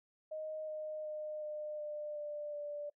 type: tone with pitch steps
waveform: sine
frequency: 622.3 / 616.2 / 610.2 / 604.2 / 598.3 / 592.5 / 586.7 Hz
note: D#5 / D#5 / D#5 / D5 / D5 / D5 / D5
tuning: 0 / -17 / -34 / +49 / +32 / +15 / -2 cents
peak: -39 dBFS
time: 0.31-2.9 s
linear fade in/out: 10 ms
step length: 370 ms
effects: noise-tail reverb RT60 0.1 s tail -24 dB re dry